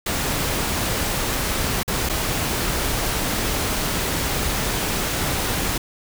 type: noise with dropouts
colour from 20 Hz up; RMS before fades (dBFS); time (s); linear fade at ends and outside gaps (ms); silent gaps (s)
pink; -23; 0.06-5.78; 5; 1.832-1.878 / 2.091-2.095
effects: none